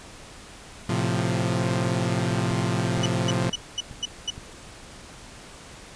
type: chord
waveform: sawtooth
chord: F major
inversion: first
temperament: equal with one note detuned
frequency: 111.41 / 130.81 / 174.61 Hz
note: A2 / C3 / F3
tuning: +22 / 0 / 0 cents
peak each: -23 dBFS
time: 0.89-3.5 s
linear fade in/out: 5 ms
type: click train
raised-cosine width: 5 ms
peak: -26 dBFS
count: 5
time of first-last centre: 2.51-4.379 s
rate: 2.14 Hz
type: tone bursts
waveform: 35% pulse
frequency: 2964 Hz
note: F#7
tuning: 2 cents sharp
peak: -22 dBFS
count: 6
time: 3.03-4.304 s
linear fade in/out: 5 ms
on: 29 ms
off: 220 ms
effects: pink hiss -44 dBFS RMS until 5.95 s + resampled to 22050 Hz